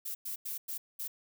violet noise bursts at uneven times, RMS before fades -38 dBFS, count 5, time 0.05-0.15 / 0.25-0.36 / 0.45-0.58 / 0.68-0.78 / 0.99-1.08 s, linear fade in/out 10 ms, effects none

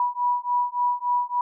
sine beating tone pair, 975 / 978.5 Hz, B5 / B5, -23 / -16 cents, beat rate 3.5 Hz, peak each -24 dBFS, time 0-1.41 s, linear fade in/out 2 ms, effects none

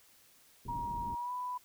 pink low-pass noise, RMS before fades -44 dBFS, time 0.65-1.15 s, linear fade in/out 5 ms, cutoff 320 Hz, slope 24 dB/octave
sine tone with pitch glide, 948 to 992.8 Hz, A#5 to B5, +29 to +9 cents, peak -35 dBFS, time 0.68-1.58 s, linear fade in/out 10 ms, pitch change +80 cents, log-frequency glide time 1.15-1.32 s
effects white hiss -63 dBFS RMS until 1.64 s

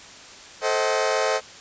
sawtooth chord, A diminished seventh, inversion none, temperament just, 440 / 528 / 633.6 / 760.3 Hz, A4 / C5 / Eb5 / Gb5, 0 / +16 / +31 / +47 cents, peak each -22 / -21 / -21 / -25 dBFS, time 0.61-1.41 s, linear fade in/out 50 ms, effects white hiss -43 dBFS RMS until 1.6 s + resampled to 16000 Hz

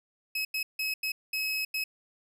30% pulse tone bursts at uneven times, 2564 Hz, E7, 49 cents flat, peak -26 dBFS, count 6, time 0.35-0.45 / 0.54-0.63 / 0.79-0.94 / 1.03-1.12 / 1.33-1.65 / 1.74-1.84 s, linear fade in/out 5 ms, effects none

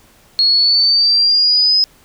sine exponential sweep, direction up, 4304 to 5090 Hz, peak -9 dBFS, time 0.39-1.84 s, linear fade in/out 0 ms, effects pink hiss -49 dBFS RMS until 2.04 s

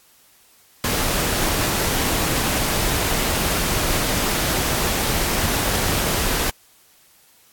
pink noise, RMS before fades -21 dBFS, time 0.84-6.5 s, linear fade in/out 2 ms, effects white hiss -54 dBFS RMS until 7.52 s + AAC 64 kbps

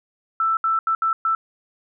sine tone bursts at uneven times, 1326 Hz, E6, 10 cents sharp, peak -17 dBFS, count 5, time 0.4-0.57 / 0.64-0.79 / 0.87-0.95 / 1.02-1.13 / 1.25-1.35 s, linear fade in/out 2 ms, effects none

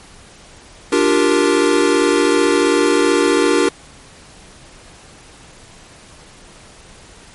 square chord, G minor seventh, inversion second, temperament equal, 293.7 / 349.2 / 392 / 466.2 Hz, D4 / F4 / G4 / Bb4, 0 / 0 / 0 / 0 cents, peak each -18 dBFS, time 0.92-3.69 s, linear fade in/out 5 ms, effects pink hiss -42 dBFS RMS until 7.34 s + MP3 48 kbps

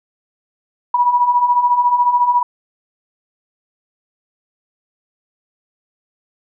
sine beating tone pair, 962 / 976 Hz, B5 / B5, -46 / -21 cents, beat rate 14 Hz, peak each -18 / -12 dBFS, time 0.94-2.43 s, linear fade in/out 5 ms, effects none

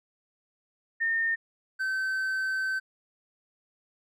sine / triangle tone pair in turn, 1823 / 1539.2 Hz, A#6 / G6, -39 / -32 cents, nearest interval minor third, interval 293 cents, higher first, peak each -24 / -25 dBFS, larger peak first, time 1-1.36 / 1.79-2.8 s, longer second, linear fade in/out 20 ms, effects none

